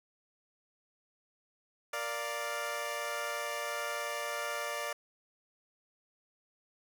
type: chord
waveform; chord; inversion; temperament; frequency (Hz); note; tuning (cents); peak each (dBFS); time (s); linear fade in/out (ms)
15% pulse; Bb major; none; equal; 466.2 / 587.3 / 698.5; Bb4 / D5 / F5; 0 / 0 / 0; -36 / -30 / -35; 1.93-4.93; 5
effects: none